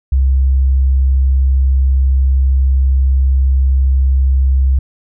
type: tone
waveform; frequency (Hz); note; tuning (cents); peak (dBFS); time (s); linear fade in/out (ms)
sine; 66.3; C2; +23; -8; 0.12-4.79; 5
effects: none